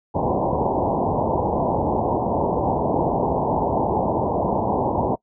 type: low-pass noise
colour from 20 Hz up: white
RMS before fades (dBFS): -21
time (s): 0.14-5.16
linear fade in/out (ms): 20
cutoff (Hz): 970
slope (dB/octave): 96
effects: noise-tail reverb RT60 0.1 s tail -23 dB re dry + high-pass 60 Hz 12 dB/octave